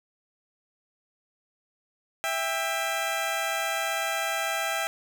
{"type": "tone pair together", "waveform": "15% pulse", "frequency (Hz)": [660, 795.8], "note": ["E5", "G5"], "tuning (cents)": [2, 26], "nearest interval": "minor third", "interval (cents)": 324, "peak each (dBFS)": -23, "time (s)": [2.24, 4.87], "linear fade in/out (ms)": 0, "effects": []}